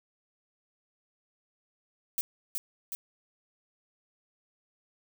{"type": "noise with echo", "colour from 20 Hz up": "violet", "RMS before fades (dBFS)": -30, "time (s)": [2.18, 2.21], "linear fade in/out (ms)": 0, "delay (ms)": 370, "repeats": 2, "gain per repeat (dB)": -3, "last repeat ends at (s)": 2.95, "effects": []}